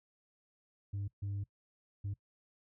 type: tone bursts at uneven times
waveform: sine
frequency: 100 Hz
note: G2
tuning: 35 cents sharp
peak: -33 dBFS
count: 3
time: 0.93-1.08 / 1.22-1.44 / 2.04-2.14 s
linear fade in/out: 10 ms
effects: noise-tail reverb RT60 0.1 s tail -20 dB re dry + tanh soft clip ceiling -34 dBFS